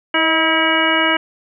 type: harmonic tone with a mistuned harmonic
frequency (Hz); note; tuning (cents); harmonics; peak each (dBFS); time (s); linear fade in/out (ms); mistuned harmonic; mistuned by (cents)
322.8; E4; -36; 1 / 2 / 3 / 4 / 5 / 6 / 7 / 9; -21 / -22 / -22 / -22 / -20 / -24 / -20 / -20; 0.14-1.17; 5; 2; -32
effects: none